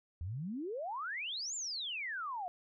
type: exponential two-way sweep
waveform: sine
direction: up then down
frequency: 77.78 to 7459 to 690 Hz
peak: -37 dBFS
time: 0.21-2.48 s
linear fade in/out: 0 ms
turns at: 1.55 s
effects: none